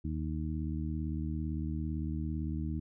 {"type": "harmonic tone", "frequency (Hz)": 77.78, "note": "D#2", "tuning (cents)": 0, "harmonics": [1, 2, 3, 4], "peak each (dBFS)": [-35, -38, -40, -41], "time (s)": [0.04, 2.8], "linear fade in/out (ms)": 10, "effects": []}